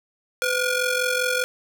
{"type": "ring-modulated tone", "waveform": "sawtooth", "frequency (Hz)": 965, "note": "B5", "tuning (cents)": -40, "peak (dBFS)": -14, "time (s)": [0.42, 1.44], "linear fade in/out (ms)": 0, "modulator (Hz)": 460, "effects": []}